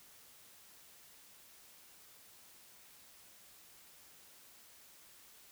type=silence; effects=white hiss -60 dBFS RMS until 5.51 s